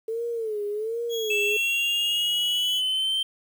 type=tone with vibrato; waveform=sine; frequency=440 Hz; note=A4; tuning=in tune; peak=-26 dBFS; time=0.08-1.57 s; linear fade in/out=5 ms; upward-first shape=sine; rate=1.3 Hz; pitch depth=120 cents each way
type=tone; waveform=35% pulse; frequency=3322 Hz; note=G#7; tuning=in tune; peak=-29 dBFS; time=1.09-2.82 s; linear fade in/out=50 ms
type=linear sweep; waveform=triangle; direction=up; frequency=2637 to 3136 Hz; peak=-21 dBFS; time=1.3-3.23 s; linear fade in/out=5 ms
effects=9-bit